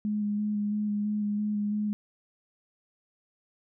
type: tone with vibrato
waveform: sine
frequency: 208.5 Hz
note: G#3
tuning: 7 cents sharp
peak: -26 dBFS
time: 0.05-1.93 s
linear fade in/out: 0 ms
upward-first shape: square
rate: 3 Hz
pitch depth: 14 cents each way
effects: none